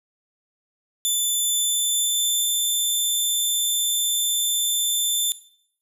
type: tone with pitch glide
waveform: 15% pulse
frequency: 3520 to 3544 Hz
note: A7 to A7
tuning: 0 to +12 cents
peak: -13 dBFS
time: 1.05-5.32 s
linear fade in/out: 0 ms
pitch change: +12 cents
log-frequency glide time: 1.34-2.47 s
effects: noise-tail reverb RT60 0.6 s tail -17 dB re dry